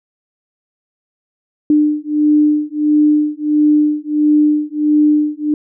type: beating tone pair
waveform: sine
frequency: 299.2 / 300.7 Hz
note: D4 / D4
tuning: +32 / +41 cents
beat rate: 1.5 Hz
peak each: -13 dBFS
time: 1.7-5.54 s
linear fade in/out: 2 ms
effects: none